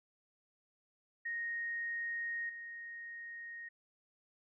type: tone with level steps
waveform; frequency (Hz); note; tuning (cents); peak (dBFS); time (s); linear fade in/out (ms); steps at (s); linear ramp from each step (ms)
sine; 1864.7; A#6; 0; -36 / -44; 1.25-3.69; 10; 2.49; 5
effects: none